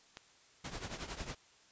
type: click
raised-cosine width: 0.2 ms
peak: -28 dBFS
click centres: 0.171 s
type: noise with tremolo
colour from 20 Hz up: pink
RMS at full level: -40 dBFS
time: 0.64-1.35 s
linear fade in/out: 5 ms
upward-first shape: triangle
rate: 11 Hz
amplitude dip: 80%
effects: white hiss -64 dBFS RMS until 1.71 s + resampled to 16000 Hz